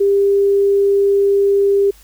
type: tone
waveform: sine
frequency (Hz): 398.7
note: G4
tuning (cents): +29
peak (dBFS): -10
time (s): 0-1.91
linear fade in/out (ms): 10
effects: added 50 Hz sine -45 dBFS peak until 2.03 s + white hiss -48 dBFS RMS until 2.03 s